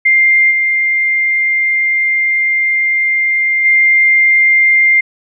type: tone with level steps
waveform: sine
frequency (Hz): 2103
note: C7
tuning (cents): +8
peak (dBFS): -6 / -10 / -6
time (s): 0.05-5.01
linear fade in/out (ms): 10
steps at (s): 0.5 / 3.64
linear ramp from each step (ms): 20
effects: none